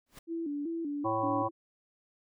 pink noise with exponential growth, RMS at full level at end -45 dBFS, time 0.06-0.19 s, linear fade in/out 5 ms, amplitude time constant 27 ms
sine tone with vibrato, 310 Hz, D#4, 6 cents flat, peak -32 dBFS, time 0.27-1.51 s, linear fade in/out 50 ms, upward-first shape square, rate 2.6 Hz, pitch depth 120 cents each way
harmonic tone, 110.4 Hz, A2, 6 cents sharp, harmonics 1 / 3 / 5 / 7 / 9 / 10, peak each -40 / -38 / -34 / -35 / -33 / -36 dBFS, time 1.04-1.49 s, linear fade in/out 20 ms
effects none

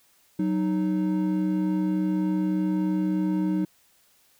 triangle tone pair together, 186.01 / 309.4 Hz, F#3 / D#4, +9 / -10 cents, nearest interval major sixth, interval 881 cents, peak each -23 dBFS, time 0.39-3.65 s, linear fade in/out 5 ms, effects white hiss -62 dBFS RMS until 4.39 s

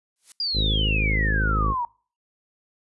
blue noise with exponential growth, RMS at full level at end -38 dBFS, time 0.16-0.32 s, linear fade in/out 1 ms, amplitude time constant 34 ms
sine exponential sweep, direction down, 4900 to 930 Hz, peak -23 dBFS, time 0.4-1.85 s, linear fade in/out 2 ms
harmonic tone, 52.9 Hz, G#1, 33 cents sharp, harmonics 1 / 2 / 3 / 4 / 5 / 6 / 7 / 8 / 9 / 10, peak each -22 / -28 / -32 / -34 / -36 / -38 / -39 / -40 / -41 / -42 dBFS, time 0.53-1.75 s, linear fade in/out 50 ms
effects noise-tail reverb RT60 0.4 s tail -24 dB re dry + resampled to 24000 Hz

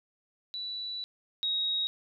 sine tone pair in turn, 3951 / 3785 Hz, B7 / A#7, 0 / +26 cents, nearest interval minor second, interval 74 cents, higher first, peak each -34 / -27 dBFS, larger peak second, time 0.54-1.04 / 1.43-1.87 s, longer first, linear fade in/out 0 ms, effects none

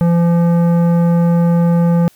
sine tone with tanh clipping, 170.7 Hz, F3, 39 cents flat, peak -11 dBFS, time 0.01-2.08 s, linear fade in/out 0 ms, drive 13 dB, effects white hiss -50 dBFS RMS until 2.15 s

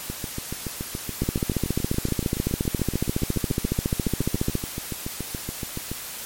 two click trains, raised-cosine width 3 ms, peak -9 / -16 dBFS, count 49 / 42, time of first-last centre 1.22-4.553 / 0.1-5.916 s, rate 14.4 / 7.05 Hz, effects white hiss -35 dBFS RMS until 6.25 s + MP3 64 kbps

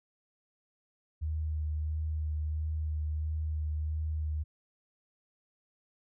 sine tone with vibrato, 77.2 Hz, D#2, 13 cents flat, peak -30 dBFS, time 1.21-4.44 s, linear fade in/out 20 ms, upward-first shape sine, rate 1.5 Hz, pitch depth 18 cents each way, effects none

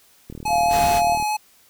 click train, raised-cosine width 3 ms, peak -22 dBFS, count 37, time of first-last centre 0.3-1.225 s, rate 38.9 Hz
square tone with vibrato, 848 Hz, G#5, 36 cents sharp, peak -21 dBFS, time 0.45-1.37 s, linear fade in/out 10 ms, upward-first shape sine, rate 4.7 Hz, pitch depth 8 cents each way
sine tone, 698.5 Hz, F5, in tune, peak -17 dBFS, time 0.48-1.18 s, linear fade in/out 50 ms
pink noise, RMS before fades -27 dBFS, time 0.69-1.02 s, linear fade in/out 50 ms
effects white hiss -55 dBFS RMS until 1.69 s

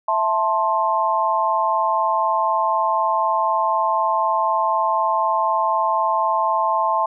sine chord, A minor, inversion second, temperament just, 660 / 880 / 1056 Hz, E5 / A5 / C6, +2 / 0 / +16 cents, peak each -23 / -20 / -20 dBFS, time 0.08-7.06 s, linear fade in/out 5 ms, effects none

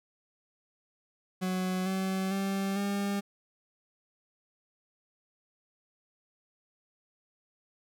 40% pulse tone with pitch steps, 185 / 189.98 / 195.1 / 200.4 Hz, F#3 / F#3 / G3 / G3, 0 / +46 / -8 / +38 cents, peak -28 dBFS, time 1.41-3.21 s, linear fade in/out 20 ms, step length 450 ms, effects none

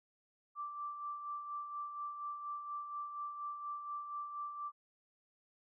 sine tone with tremolo, 1172 Hz, D6, 4 cents flat, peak -38 dBFS, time 0.55-4.72 s, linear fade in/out 50 ms, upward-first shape sine, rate 4.2 Hz, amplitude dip 50%, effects none

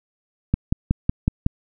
click train, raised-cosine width 5 ms, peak -5 dBFS, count 6, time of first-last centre 0.54-1.464 s, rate 5.41 Hz, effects none

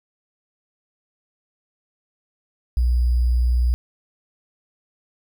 sine tone with sample-and-hold, 60.7 Hz, B1, 29 cents flat, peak -15 dBFS, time 2.77-3.74 s, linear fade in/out 0 ms, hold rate 4900 Hz, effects none

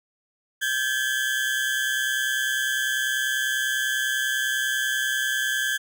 35% pulse tone pair together, 1569.9 / 1700 Hz, G6 / G#6, +2 / +40 cents, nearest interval minor second, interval 138 cents, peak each -24 dBFS, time 0.61-5.78 s, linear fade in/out 20 ms, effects none

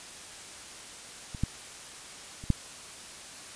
clicks, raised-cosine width 5 ms, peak -26 / -14 / -30 / -10 dBFS, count 4, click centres 1.348 / 1.436 / 2.439 / 2.503 s, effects white hiss -45 dBFS RMS until 3.55 s + resampled to 22050 Hz

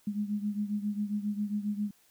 sine beating tone pair, 205.4 / 212.8 Hz, G#3 / G#3, -19 / +42 cents, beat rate 7.4 Hz, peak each -31 / -35 dBFS, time 0.07-1.91 s, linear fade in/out 5 ms, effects white hiss -65 dBFS RMS until 2.1 s

